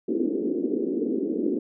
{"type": "band-pass noise", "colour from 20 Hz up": "white", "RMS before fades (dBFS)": -26, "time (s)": [0.08, 1.59], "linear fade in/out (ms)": 5, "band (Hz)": [230, 410], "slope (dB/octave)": 48, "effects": []}